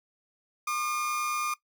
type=tone pair together; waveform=30% pulse; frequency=1081 / 1210.2 Hz; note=C#6 / D#6; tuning=-44 / -48 cents; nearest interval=major second; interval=196 cents; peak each=-37 / -26 dBFS; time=0.67-1.54 s; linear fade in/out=5 ms; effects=noise-tail reverb RT60 0.1 s tail -17 dB re dry